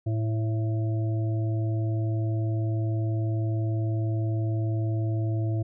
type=harmonic tone with a mistuned harmonic; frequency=110 Hz; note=A2; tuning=in tune; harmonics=1 / 3 / 5 / 6; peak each=-24 / -34 / -45 / -40 dBFS; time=0.06-5.63 s; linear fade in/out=10 ms; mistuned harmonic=6; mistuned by=+22 cents; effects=none